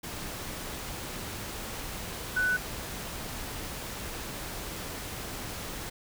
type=tone in noise; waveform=sine; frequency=1491 Hz; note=F#6; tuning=13 cents sharp; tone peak=-24 dBFS; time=2.36-2.57 s; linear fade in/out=10 ms; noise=pink; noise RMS=-38 dBFS; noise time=0.03-5.9 s; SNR=+11 dB; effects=none